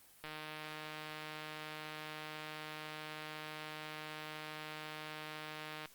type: click train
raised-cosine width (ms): 0.3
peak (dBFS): -29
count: 866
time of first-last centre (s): 0.24-5.857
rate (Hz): 154
effects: white hiss -62 dBFS RMS until 5.94 s + Opus 32 kbps